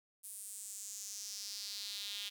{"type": "tone with high-pass filter sweep", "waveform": "sawtooth", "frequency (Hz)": 203.2, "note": "G#3", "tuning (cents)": -38, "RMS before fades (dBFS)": -45, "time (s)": [0.23, 2.3], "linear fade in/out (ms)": 20, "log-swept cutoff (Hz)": [10000, 3300], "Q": 3.5, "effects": []}